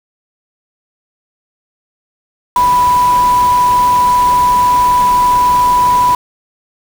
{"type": "tone in noise", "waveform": "sine", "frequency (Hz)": 987.8, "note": "B5", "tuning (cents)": 0, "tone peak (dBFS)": -7, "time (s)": [2.56, 6.15], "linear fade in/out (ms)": 2, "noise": "pink", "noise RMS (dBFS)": -24, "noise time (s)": [2.56, 6.15], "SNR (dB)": 14, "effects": []}